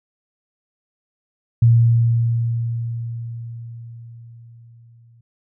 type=tone with exponential decay; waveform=sine; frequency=116.54 Hz; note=A#2; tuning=in tune; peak=-8 dBFS; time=1.62-5.21 s; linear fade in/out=5 ms; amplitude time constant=780 ms; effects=none